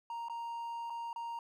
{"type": "tone with dropouts", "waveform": "triangle", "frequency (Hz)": 932.3, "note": "A#5", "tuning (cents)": 0, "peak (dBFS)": -36, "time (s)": [0.1, 1.39], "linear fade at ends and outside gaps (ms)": 2, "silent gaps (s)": [[0.285, 0.297], [0.899, 0.903], [1.13, 1.16]], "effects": []}